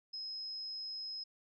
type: tone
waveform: sine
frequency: 5120 Hz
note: D#8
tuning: 49 cents sharp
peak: -40 dBFS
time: 0.13-1.24 s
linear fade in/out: 10 ms
effects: none